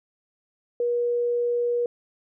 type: tone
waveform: sine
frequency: 480 Hz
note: B4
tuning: 49 cents flat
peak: -21 dBFS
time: 0.8-1.86 s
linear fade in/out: 2 ms
effects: none